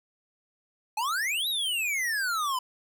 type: exponential two-way sweep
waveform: square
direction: up then down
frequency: 828 to 3951 to 991 Hz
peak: -27 dBFS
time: 0.97-2.59 s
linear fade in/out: 5 ms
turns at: 1.48 s
effects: none

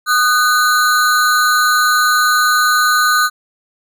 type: ring-modulated tone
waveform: square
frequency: 1365 Hz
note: F6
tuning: 40 cents flat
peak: -8 dBFS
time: 0.06-3.3 s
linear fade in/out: 50 ms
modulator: 130 Hz
effects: none

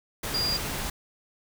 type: tone in noise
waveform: sine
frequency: 4815 Hz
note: D8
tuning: 42 cents sharp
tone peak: -25 dBFS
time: 0.34-0.57 s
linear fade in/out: 5 ms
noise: pink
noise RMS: -32 dBFS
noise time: 0.23-0.9 s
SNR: +4 dB
effects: none

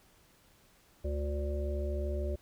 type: harmonic tone with a mistuned harmonic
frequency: 73 Hz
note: D2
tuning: 10 cents flat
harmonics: 1 / 3 / 5 / 7 / 8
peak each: -32 / -45 / -40 / -49 / -40 dBFS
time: 1.04-2.36 s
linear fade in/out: 10 ms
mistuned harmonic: 1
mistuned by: -42 cents
effects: pink hiss -64 dBFS RMS until 2.41 s

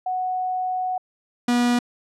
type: tone pair in turn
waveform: sine / 45% pulse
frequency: 739 / 242.4 Hz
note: F#5 / B3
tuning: -2 / -32 cents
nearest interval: octave + perfect fifth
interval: 1930 cents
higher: first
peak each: -22 / -17 dBFS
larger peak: second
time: 0.06-0.98 / 1.48-1.79 s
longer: first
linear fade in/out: 5 ms
effects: low-pass 9000 Hz 12 dB/octave

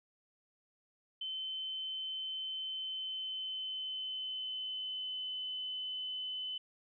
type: tone with pitch glide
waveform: sine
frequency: 3068 to 3026 Hz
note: G7 to F#7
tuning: -38 to +38 cents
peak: -37 dBFS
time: 1.21-6.58 s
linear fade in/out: 5 ms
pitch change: -24 cents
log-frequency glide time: 2.69-5.38 s
effects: none

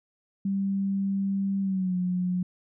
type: tone with pitch glide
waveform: sine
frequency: 196 to 180.77 Hz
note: G3 to F#3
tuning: 0 to -40 cents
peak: -24 dBFS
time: 0.45-2.43 s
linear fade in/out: 5 ms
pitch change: -140 cents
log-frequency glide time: 1.61-1.96 s
effects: none

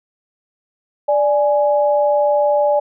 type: tone pair together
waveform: sine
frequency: 587.3 / 834.2 Hz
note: D5 / G#5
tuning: 0 / +7 cents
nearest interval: tritone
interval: 607 cents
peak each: -13 / -18 dBFS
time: 1.08-2.8 s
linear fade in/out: 10 ms
effects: none

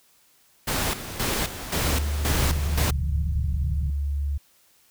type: noise with tremolo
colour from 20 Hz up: pink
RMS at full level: -25 dBFS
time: 0.67-2.91 s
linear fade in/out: 10 ms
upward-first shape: square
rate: 1.9 Hz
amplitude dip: 70%
type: tone with pitch glide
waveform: sine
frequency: 73.42 to 71.17 Hz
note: D2 to C#2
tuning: 0 to +46 cents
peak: -23 dBFS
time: 1.84-4.38 s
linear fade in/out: 10 ms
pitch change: -54 cents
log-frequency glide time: 2.86-3.82 s
type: low-pass noise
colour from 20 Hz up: white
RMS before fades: -30 dBFS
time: 2.3-3.9 s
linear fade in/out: 2 ms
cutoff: 170 Hz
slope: 96 dB/octave
effects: white hiss -60 dBFS RMS until 4.9 s

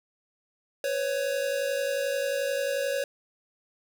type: tone pair together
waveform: square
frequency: 503.1 / 554.4 Hz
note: B4 / C#5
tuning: +32 / 0 cents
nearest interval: major second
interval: 168 cents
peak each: -33 / -28 dBFS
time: 0.84-3.04 s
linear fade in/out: 2 ms
effects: none

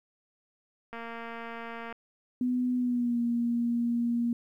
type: click train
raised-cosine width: 0.5 ms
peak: -26 dBFS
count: 231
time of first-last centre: 0.93-1.926 s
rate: 231 Hz
type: tone with pitch glide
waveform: sine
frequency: 249.1 to 236.6 Hz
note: B3 to A#3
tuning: +15 to +26 cents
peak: -25 dBFS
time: 2.41-4.33 s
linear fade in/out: 2 ms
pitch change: -89 cents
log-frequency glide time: 2.77-3.2 s
effects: 11-bit

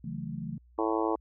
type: chord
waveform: sine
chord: F# minor seventh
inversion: second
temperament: equal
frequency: 138.59 / 164.81 / 185 / 220 Hz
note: C#3 / E3 / F#3 / A3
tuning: 0 / 0 / 0 / 0 cents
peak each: -40 / -38 / -41 / -39 dBFS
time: 0.04-0.58 s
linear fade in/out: 5 ms
type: harmonic tone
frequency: 110.4 Hz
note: A2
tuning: 6 cents sharp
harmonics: 3 / 4 / 5 / 6 / 7 / 8 / 9 / 10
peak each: -30 / -32 / -36 / -37 / -37 / -35 / -36 / -38 dBFS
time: 0.78-1.16 s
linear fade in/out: 10 ms
effects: added 60 Hz sine -56 dBFS peak until 1.2 s

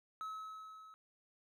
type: tone with level ramp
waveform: triangle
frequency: 1289 Hz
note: E6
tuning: 39 cents flat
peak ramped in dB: -38 to -53 dBFS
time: 0.21-0.94 s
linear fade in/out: 0 ms
effects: none

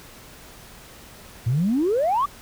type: exponential sweep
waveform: sine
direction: up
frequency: 108.6 to 1200 Hz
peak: -17 dBFS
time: 1.46-2.26 s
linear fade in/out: 10 ms
effects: tanh soft clip ceiling -14 dBFS + pink hiss -45 dBFS RMS until 2.41 s

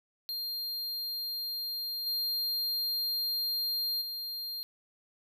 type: tone with level steps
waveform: square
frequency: 4200 Hz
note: C8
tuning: 6 cents sharp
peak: -34 / -30 / -36 dBFS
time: 0.29-4.63 s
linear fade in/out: 0 ms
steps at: 2.06 / 4.01 s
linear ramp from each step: 10 ms
effects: none

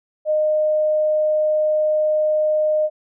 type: tone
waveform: sine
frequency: 614 Hz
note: D#5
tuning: 23 cents flat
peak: -15 dBFS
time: 0.25-2.9 s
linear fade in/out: 50 ms
effects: none

